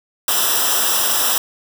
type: noise with comb filter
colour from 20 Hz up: white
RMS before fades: -17 dBFS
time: 0.28-1.38 s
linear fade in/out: 2 ms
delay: 0.45 ms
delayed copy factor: -0.85
effects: none